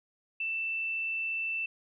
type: tone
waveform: sine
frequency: 2663 Hz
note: E7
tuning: 17 cents sharp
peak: -30 dBFS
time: 0.4-1.66 s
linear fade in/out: 5 ms
effects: none